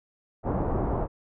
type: low-pass noise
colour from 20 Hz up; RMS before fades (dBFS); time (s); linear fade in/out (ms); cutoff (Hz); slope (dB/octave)
pink; -27; 0.43-1.08; 50; 970; 24
effects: none